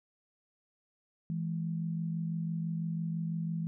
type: tone pair together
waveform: sine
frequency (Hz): 164.99 / 211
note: E3 / G#3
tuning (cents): +2 / +28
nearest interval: major third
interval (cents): 426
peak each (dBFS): -32 / -40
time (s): 1.3-3.67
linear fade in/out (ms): 0
effects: none